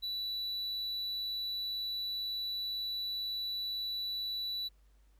triangle tone, 3951 Hz, B7, in tune, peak -33 dBFS, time 0.02-4.69 s, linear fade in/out 20 ms, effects added 50 Hz sine -61 dBFS peak until 5.19 s + pink hiss -75 dBFS RMS until 5.19 s

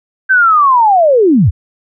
sine linear sweep, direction down, 1568 to 63.1 Hz, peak -5 dBFS, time 0.29-1.51 s, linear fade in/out 20 ms, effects none

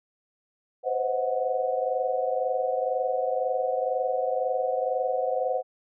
sine tone cluster, 508 / 530 / 631 / 736 Hz, B4 / C5 / D#5 / F#5, +49 / +22 / +24 / -9 cents, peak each -28 / -30 / -32 / -29 dBFS, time 0.83-5.63 s, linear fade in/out 50 ms, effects none

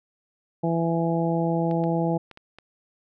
harmonic tone, 166.7 Hz, E3, 20 cents sharp, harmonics 1 / 2 / 3 / 4 / 5, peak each -24 / -27 / -29 / -30 / -31 dBFS, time 0.63-2.18 s, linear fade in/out 10 ms
clicks, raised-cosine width 0.3 ms, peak -28 dBFS, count 5, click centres 1.712 / 1.839 / 2.313 / 2.374 / 2.586 s
effects none

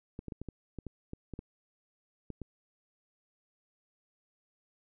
clicks, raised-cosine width 3 ms, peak -27 dBFS, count 12, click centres 0.191 / 0.283 / 0.322 / 0.416 / 0.487 / 0.787 / 0.867 / 1.134 / 1.337 / 1.391 / 2.303 / 2.417 s, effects none

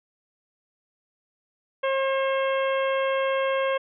harmonic tone, 537 Hz, C5, 45 cents sharp, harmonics 1 / 2 / 3 / 4 / 5 / 6, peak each -23 / -29 / -33 / -35 / -37 / -39 dBFS, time 1.83-3.78 s, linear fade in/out 10 ms, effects none

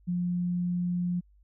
sine tone, 176.9 Hz, F3, 23 cents sharp, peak -26 dBFS, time 0.07-1.21 s, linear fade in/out 20 ms, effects added 50 Hz sine -57 dBFS peak until 1.43 s

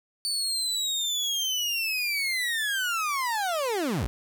30% pulse linear sweep, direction down, 4535 to 36.54 Hz, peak -23 dBFS, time 0.25-4.07 s, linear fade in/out 0 ms, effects none

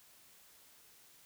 silence, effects white hiss -62 dBFS RMS until 1.25 s

